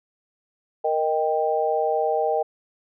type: chord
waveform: sine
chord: Eb major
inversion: second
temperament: equal with one note detuned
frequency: 466.2 / 622.3 / 787.6 Hz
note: Bb4 / Eb5 / G5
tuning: 0 / 0 / +8 cents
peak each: -24 dBFS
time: 0.84-2.43 s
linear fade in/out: 10 ms
effects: none